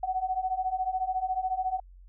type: beating tone pair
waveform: sine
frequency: 740 / 754 Hz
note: F#5 / F#5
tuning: 0 / +32 cents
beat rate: 14 Hz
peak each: -31 / -29 dBFS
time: 0.03-1.8 s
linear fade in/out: 5 ms
effects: added 45 Hz sine -48 dBFS peak until 2.08 s